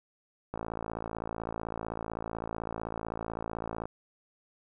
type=click train; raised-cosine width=1 ms; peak=-21 dBFS; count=186; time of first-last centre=0.54-3.855 s; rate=55.8 Hz; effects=none